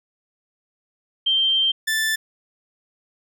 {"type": "tone pair in turn", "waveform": ["sine", "sawtooth"], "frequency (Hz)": [3146, 1761], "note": ["G7", "A6"], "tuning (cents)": [6, 1], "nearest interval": "minor seventh", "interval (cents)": 1005, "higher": "first", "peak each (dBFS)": -16, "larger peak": "neither", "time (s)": [[1.26, 1.72], [1.87, 2.16]], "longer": "first", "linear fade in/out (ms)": 10, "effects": []}